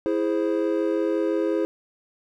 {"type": "chord", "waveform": "triangle", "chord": "E augmented", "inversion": "none", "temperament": "equal", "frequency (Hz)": [329.6, 415.3, 523.3], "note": ["E4", "G#4", "B#4"], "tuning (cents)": [0, 0, 0], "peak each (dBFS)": [-22, -24, -25], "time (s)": [0.06, 1.65], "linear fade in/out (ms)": 0, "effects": []}